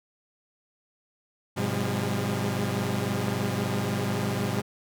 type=tone cluster; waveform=sawtooth; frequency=103.6 / 127.4 / 177.9 / 201.1 / 409.3 Hz; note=G#2 / C3 / F3 / G3 / G#4; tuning=-4 / -46 / +32 / +44 / -25 cents; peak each=-28 / -27 / -30 / -27 / -35 dBFS; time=1.56-4.62 s; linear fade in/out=20 ms; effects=none